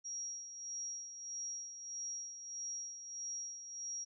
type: tone with tremolo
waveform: sine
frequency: 5660 Hz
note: F8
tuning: 22 cents sharp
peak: -39 dBFS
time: 0.04-4.05 s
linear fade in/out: 20 ms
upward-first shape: sine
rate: 1.6 Hz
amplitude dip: 60%
effects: none